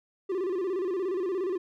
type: tone with vibrato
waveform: triangle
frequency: 370 Hz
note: F#4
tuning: in tune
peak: -25 dBFS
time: 0.29-1.58 s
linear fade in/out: 10 ms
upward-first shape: square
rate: 17 Hz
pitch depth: 94 cents each way
effects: none